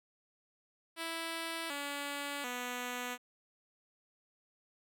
5% pulse tone with pitch steps, 329.6 / 285.3 / 246.9 Hz, E4 / C#4 / B3, 0 / +50 / 0 cents, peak -26 dBFS, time 0.96-3.18 s, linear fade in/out 50 ms, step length 740 ms, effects none

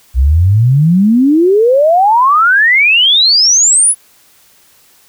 sine exponential sweep, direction up, 60.3 to 10548 Hz, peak -5 dBFS, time 0.14-3.95 s, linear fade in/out 50 ms, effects white hiss -47 dBFS RMS until 5.08 s

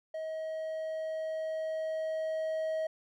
triangle tone with level ramp, 635 Hz, D#5, 35 cents sharp, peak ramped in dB -33 to -28 dBFS, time 0.14-2.87 s, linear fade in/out 5 ms, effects none

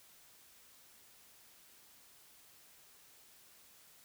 silence, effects white hiss -62 dBFS RMS until 4.04 s

